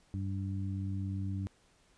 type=harmonic tone; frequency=96.9 Hz; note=G2; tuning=20 cents flat; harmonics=1 / 2 / 3; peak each=-34 / -40 / -44 dBFS; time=0.14-1.47 s; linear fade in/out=0 ms; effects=pink hiss -67 dBFS RMS until 1.97 s + resampled to 22050 Hz